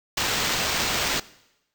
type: noise with sample-and-hold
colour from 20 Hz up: white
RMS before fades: -25 dBFS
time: 0.17-1.2 s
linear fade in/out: 5 ms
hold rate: 11025 Hz
effects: noise-tail reverb RT60 0.9 s tail -20 dB re dry